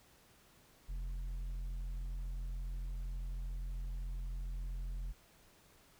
sine tone with tanh clipping, 43.65 Hz, F1, in tune, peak -39 dBFS, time 0.88-5.13 s, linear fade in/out 20 ms, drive 6 dB, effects pink hiss -65 dBFS RMS until 5.99 s

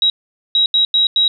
sine tone bursts at uneven times, 3841 Hz, B7, 49 cents flat, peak -10 dBFS, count 5, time 0.02-0.1 / 0.55-0.66 / 0.74-0.85 / 0.94-1.07 / 1.16-1.28 s, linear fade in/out 2 ms, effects none

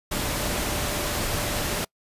sine tone in noise, 590 Hz, D5, 8 cents sharp, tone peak -37 dBFS, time 0.11-1.85 s, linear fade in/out 10 ms, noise pink, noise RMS -27 dBFS, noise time 0.11-1.85 s, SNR -13 dB, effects noise-tail reverb RT60 0.1 s tail -26 dB re dry + resampled to 32000 Hz

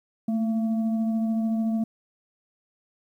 sine tone with frequency modulation, 221.7 Hz, A3, 13 cents sharp, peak -22 dBFS, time 0.28-1.84 s, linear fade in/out 5 ms, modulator 457 Hz, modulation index 0.36, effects 10-bit

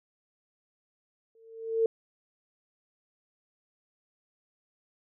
sine tone with exponential growth, 451 Hz, A4, 43 cents sharp, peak -19 dBFS, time 1.35-1.86 s, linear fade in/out 2 ms, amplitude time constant 110 ms, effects none

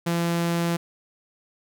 sawtooth tone, 170 Hz, F3, 46 cents flat, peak -18 dBFS, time 0.06-0.77 s, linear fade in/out 10 ms, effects none

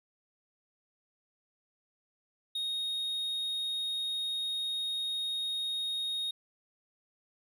triangle tone, 3729 Hz, A#7, in tune, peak -30 dBFS, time 2.55-6.31 s, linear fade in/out 5 ms, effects none

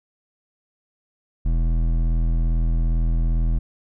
sine tone with hard clipping, 41.2 Hz, E1, in tune, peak -19 dBFS, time 1.45-3.59 s, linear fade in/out 10 ms, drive 11 dB, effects none

